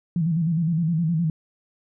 sine tone with vibrato, 164.81 Hz, E3, in tune, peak -19 dBFS, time 0.16-1.3 s, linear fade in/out 2 ms, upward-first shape square, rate 9.7 Hz, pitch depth 83 cents each way, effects none

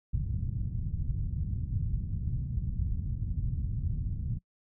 white low-pass noise, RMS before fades -32 dBFS, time 0.13-4.39 s, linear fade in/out 10 ms, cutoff 130 Hz, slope 24 dB/octave, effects noise-tail reverb RT60 0.1 s tail -24 dB re dry

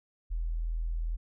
sine tone, 41.08 Hz, E1, 5 cents flat, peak -29 dBFS, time 0.3-1.17 s, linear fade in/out 20 ms, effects none

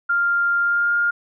sine tone with pitch glide, 1396.9 to 1411.5 Hz, F6 to F6, 0 to +18 cents, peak -16 dBFS, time 0.09-1.11 s, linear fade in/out 10 ms, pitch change +18 cents, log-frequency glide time 0.6-0.95 s, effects none

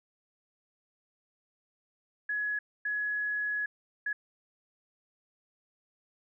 sine tone bursts at uneven times, 1685 Hz, G#6, 25 cents sharp, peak -29 dBFS, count 3, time 2.29-2.59 / 2.85-3.66 / 4.06-4.13 s, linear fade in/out 5 ms, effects none

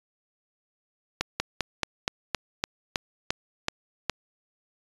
slowing click train, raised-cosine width 0.2 ms, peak -7 dBFS, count 11, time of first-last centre 1.21-4.097 s, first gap 190 ms, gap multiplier 1.09, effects resampled to 24000 Hz

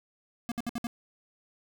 square tone bursts, 236.2 Hz, A#3, 23 cents sharp, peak -31 dBFS, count 5, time 0.49-0.869 s, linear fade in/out 0 ms, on 27 ms, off 61 ms, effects none

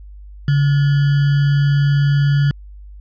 sine tone with sample-and-hold, 142 Hz, C#3, 42 cents sharp, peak -11 dBFS, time 0.48-2.51 s, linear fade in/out 2 ms, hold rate 1575 Hz, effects added 50 Hz sine -34 dBFS peak until 3 s + resampled to 11025 Hz

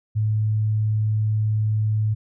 sine tone, 107.7 Hz, A2, 37 cents flat, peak -18 dBFS, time 0.15-2.15 s, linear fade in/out 20 ms, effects none

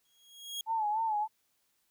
sawtooth tone with exponential growth, 3291 Hz, G#7, 16 cents flat, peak -30 dBFS, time 0.05-0.61 s, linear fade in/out 2 ms, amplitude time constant 120 ms
sine tone with vibrato, 869 Hz, A5, 22 cents flat, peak -28 dBFS, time 0.66-1.28 s, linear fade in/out 50 ms, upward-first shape sine, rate 3.4 Hz, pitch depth 78 cents each way
effects white hiss -75 dBFS RMS until 1.9 s

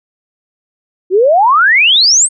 sine exponential sweep, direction up, 350.8 to 8740 Hz, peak -5 dBFS, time 1.1-2.29 s, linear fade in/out 50 ms, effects none

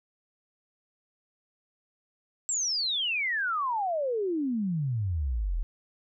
sine exponential sweep, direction down, 7750 to 37 Hz, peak -26 dBFS, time 2.49-5.63 s, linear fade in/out 0 ms, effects none

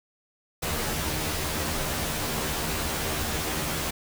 pink noise with comb filter, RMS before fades -29 dBFS, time 0.62-3.91 s, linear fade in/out 10 ms, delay 13 ms, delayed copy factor +1, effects none

